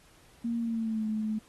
sine tone with pitch glide, 233.1 to 216.2 Hz, A#3 to A3, 0 to -30 cents, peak -28 dBFS, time 0.44-1.39 s, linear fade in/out 10 ms, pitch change -130 cents, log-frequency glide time 0.59-1.06 s, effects pink hiss -60 dBFS RMS until 1.48 s + AAC 32 kbps

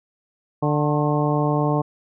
harmonic tone with a mistuned harmonic, 148.1 Hz, D3, 15 cents sharp, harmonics 1 / 2 / 3 / 4 / 5 / 6 / 7, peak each -21 / -24 / -26 / -27 / -28 / -29 / -29 dBFS, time 0.62-1.82 s, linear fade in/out 10 ms, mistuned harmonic 7, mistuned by +58 cents, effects none

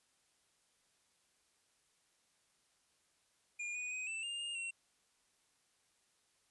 square tone with pitch steps, 2418 / 2471 / 2509 / 2655 / 2807 / 2824 / 2729 Hz, D7 / D#7 / D#7 / E7 / F7 / F7 / F7, +50 / -13 / +14 / +12 / +8 / +19 / -41 cents, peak -40 dBFS, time 3.59-4.71 s, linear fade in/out 10 ms, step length 160 ms, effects white hiss -75 dBFS RMS until 6.5 s + resampled to 24000 Hz

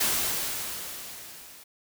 white noise with level ramp, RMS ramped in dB -24 to -49 dBFS, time 0-1.64 s, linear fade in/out 10 ms, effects none

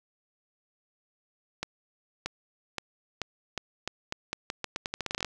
accelerating click train, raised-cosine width 0.2 ms, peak -14 dBFS, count 21, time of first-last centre 1.63-5.247 s, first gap 630 ms, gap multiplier 0.83, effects none

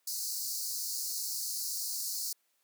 pink high-pass noise, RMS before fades -36 dBFS, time 0.07-2.33 s, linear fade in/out 5 ms, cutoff 4300 Hz, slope 96 dB/octave, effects white hiss -75 dBFS RMS until 2.63 s + high-pass 300 Hz 12 dB/octave

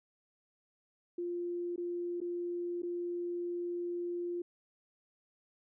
sine tone with dropouts, 349.2 Hz, F4, in tune, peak -34 dBFS, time 1.18-4.42 s, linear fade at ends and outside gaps 5 ms, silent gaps 1.761-1.778 / 2.204-2.214 / 2.821-2.831 s, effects none

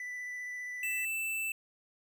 triangle tone with vibrato, 1984 Hz, B6, 7 cents sharp, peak -36 dBFS, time 0-1.05 s, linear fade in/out 2 ms, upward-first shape triangle, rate 15 Hz, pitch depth 13 cents each way
square tone, 2651 Hz, E7, 9 cents sharp, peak -33 dBFS, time 0.83-1.52 s, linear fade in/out 2 ms
effects none

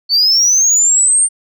sine linear sweep, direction up, 4435 to 8870 Hz, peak -6 dBFS, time 0.09-1.29 s, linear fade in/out 50 ms, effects tanh soft clip ceiling -6 dBFS

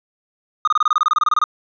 triangle tone bursts, 1232 Hz, D#6, 17 cents flat, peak -10 dBFS, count 16, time 0.65-1.44 s, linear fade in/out 2 ms, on 25 ms, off 26 ms, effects resampled to 16000 Hz

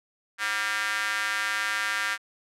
square tone with high-pass filter, 106.9 Hz, A2, 49 cents flat, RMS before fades -28 dBFS, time 0.38-2.18 s, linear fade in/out 50 ms, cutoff 1600 Hz, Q 3.1, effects low-pass 11000 Hz 12 dB/octave

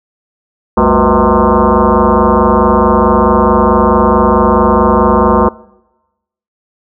sine tone with frequency modulation, 342.7 Hz, F4, 33 cents flat, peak -5 dBFS, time 0.77-5.49 s, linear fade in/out 5 ms, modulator 142 Hz, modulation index 5.8, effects noise-tail reverb RT60 1.0 s tail -23 dB re dry

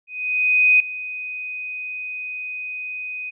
sine tone with ADSR envelope, 2499 Hz, D#7, 7 cents sharp, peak -10 dBFS, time 0.07-3.31 s, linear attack 730 ms, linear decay 3 ms, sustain -17 dB, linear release 23 ms, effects none

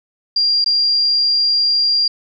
sine tone with dropouts, 4777 Hz, D8, 29 cents sharp, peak -12 dBFS, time 0.36-2.08 s, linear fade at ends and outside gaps 5 ms, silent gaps 0.644-0.66 s, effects none

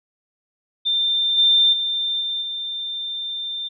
sine tone with level steps, 3586 Hz, A7, 32 cents sharp, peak -17 / -12 / -20 / -22 / -25 dBFS, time 0.85-3.69 s, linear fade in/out 20 ms, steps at 1.37 / 1.72 / 2.2 / 2.41 s, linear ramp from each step 20 ms, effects none

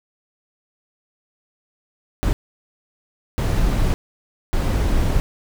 brown noise bursts at uneven times, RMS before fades -18 dBFS, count 3, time 2.23-2.33 / 3.38-3.94 / 4.53-5.2 s, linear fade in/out 0 ms, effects none

